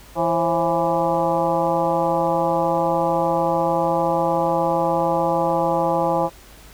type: harmonic tone with a mistuned harmonic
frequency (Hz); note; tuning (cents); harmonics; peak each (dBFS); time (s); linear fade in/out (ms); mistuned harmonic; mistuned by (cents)
166.7; E3; +20; 1 / 2 / 3 / 4 / 5 / 6 / 7; -28 / -26 / -22 / -25 / -22 / -27 / -31; 0.15-6.3; 50; 3; +100
effects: added 50 Hz sine -46 dBFS peak until 6.73 s + pink hiss -46 dBFS RMS until 6.73 s